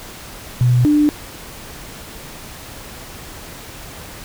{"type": "tone pair in turn", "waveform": "sine", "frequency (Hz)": [123.4, 297.2], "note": ["B2", "D4"], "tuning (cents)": [-1, 21], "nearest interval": "octave + minor third", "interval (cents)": 1522, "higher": "second", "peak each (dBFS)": -10, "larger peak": "neither", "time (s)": [[0.61, 0.85], [0.85, 1.09]], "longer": "neither", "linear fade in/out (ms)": 0, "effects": ["pink hiss -35 dBFS RMS until 4.24 s"]}